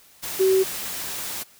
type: tone in noise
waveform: sine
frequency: 380 Hz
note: F#4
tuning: 46 cents sharp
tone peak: -15 dBFS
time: 0.39-0.64 s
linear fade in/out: 20 ms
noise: white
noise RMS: -31 dBFS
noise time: 0.22-1.44 s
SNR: +13 dB
effects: white hiss -53 dBFS RMS until 1.59 s